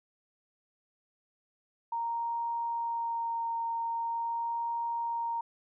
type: tone with vibrato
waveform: sine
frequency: 928 Hz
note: A#5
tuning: 8 cents flat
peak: -30 dBFS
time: 1.92-5.41 s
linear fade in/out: 5 ms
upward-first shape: sine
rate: 0.43 Hz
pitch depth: 10 cents each way
effects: none